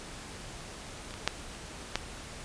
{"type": "clicks", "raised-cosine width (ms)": 0.2, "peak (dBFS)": [-26, -24, -7, -29, -10], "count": 5, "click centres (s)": [1.108, 1.14, 1.276, 1.55, 1.956], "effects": ["pink hiss -44 dBFS RMS until 2.44 s", "resampled to 22050 Hz"]}